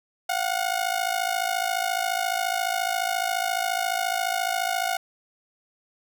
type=ring-modulated tone; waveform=sawtooth; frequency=726 Hz; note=F#5; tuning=33 cents flat; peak=-17 dBFS; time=0.29-4.97 s; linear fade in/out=5 ms; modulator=27.2 Hz; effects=none

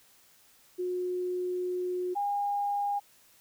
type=tone pair in turn; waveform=sine; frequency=361.7 / 812 Hz; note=F#4 / G#5; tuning=-39 / -39 cents; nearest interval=octave + major second; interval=1400 cents; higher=second; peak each=-29 / -27 dBFS; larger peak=second; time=0.78-2.15 / 2.15-3 s; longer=first; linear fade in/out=20 ms; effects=white hiss -61 dBFS RMS until 3.4 s

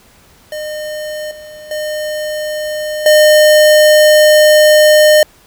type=tone with level steps; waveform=square; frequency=609 Hz; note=D#5; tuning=37 cents flat; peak=-21 / -31 / -18 / -5 dBFS; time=0.52-5.23 s; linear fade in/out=2 ms; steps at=1.31 / 1.71 / 3.06 s; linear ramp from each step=2 ms; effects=pink hiss -46 dBFS RMS until 5.46 s

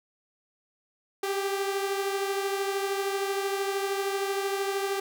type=beating tone pair; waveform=sawtooth; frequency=392 / 405 Hz; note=G4 / G#4; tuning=0 / -43 cents; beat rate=13 Hz; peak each=-24 / -31 dBFS; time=1.23-5 s; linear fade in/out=5 ms; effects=none

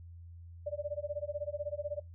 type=tone with tremolo; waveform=sine; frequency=587.3 Hz; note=D5; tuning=in tune; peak=-31 dBFS; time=0.66-2 s; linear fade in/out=10 ms; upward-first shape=sine; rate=16 Hz; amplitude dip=100%; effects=noise-tail reverb RT60 0.2 s tail -21 dB re dry + added 85 Hz sine -47 dBFS peak until 2.14 s

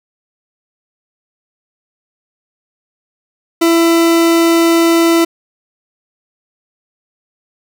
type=tone; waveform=40% pulse; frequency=333.8 Hz; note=E4; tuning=22 cents sharp; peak=-7 dBFS; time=3.61-5.25 s; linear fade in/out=10 ms; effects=none

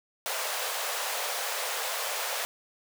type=high-pass noise; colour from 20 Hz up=pink; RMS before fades=-32 dBFS; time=0.26-2.45 s; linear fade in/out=0 ms; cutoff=490 Hz; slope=48 dB/octave; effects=none

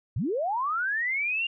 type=linear sweep; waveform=sine; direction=up; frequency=82.41 to 2827 Hz; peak=-25 dBFS; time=0.16-1.47 s; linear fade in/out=5 ms; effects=none

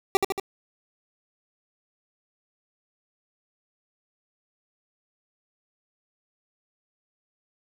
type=tone with echo; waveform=25% pulse; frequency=389.8 Hz; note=G4; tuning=10 cents flat; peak=-12 dBFS; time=0.15-0.17 s; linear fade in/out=0 ms; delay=76 ms; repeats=3; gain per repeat=-4 dB; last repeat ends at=0.398 s; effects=none

